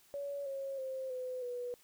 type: tone with pitch steps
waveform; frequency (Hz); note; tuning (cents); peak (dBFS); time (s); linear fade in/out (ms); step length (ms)
sine; 565 / 545.1 / 525.9 / 507.4 / 489.6; C#5 / C#5 / C5 / B4 / B4; +33 / -29 / +9 / +47 / -15; -37; 0.14-1.74; 0; 320
effects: white hiss -65 dBFS RMS until 1.83 s